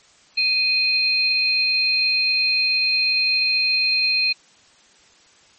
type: tone pair together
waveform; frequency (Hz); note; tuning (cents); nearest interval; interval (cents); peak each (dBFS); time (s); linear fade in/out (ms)
sine; 2489 / 4186; D#7 / C8; 0 / 0; major sixth; 900; -19; 0.37-4.33; 10
effects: white hiss -53 dBFS RMS until 5.58 s + MP3 32 kbps